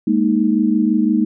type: chord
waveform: sine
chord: Ab suspended second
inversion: none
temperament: just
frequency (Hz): 207.7 / 233.6 / 311.5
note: Ab3 / Bb3 / Eb4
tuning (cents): 0 / +4 / +2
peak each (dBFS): -17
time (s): 0.07-1.25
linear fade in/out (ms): 5
effects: none